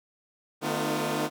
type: tone cluster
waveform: 15% pulse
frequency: 151.8 / 222.9 / 253.3 / 306.7 / 352.7 Hz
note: D#3 / A3 / B3 / D#4 / F4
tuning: -42 / +23 / +44 / -25 / +17 cents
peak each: -27 dBFS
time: 0.61-1.3 s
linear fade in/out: 50 ms
effects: none